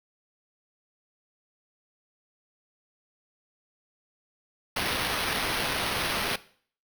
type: noise with sample-and-hold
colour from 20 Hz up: white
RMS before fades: -29 dBFS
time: 4.76-6.36 s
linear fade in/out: 5 ms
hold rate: 7350 Hz
effects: noise-tail reverb RT60 0.5 s tail -18 dB re dry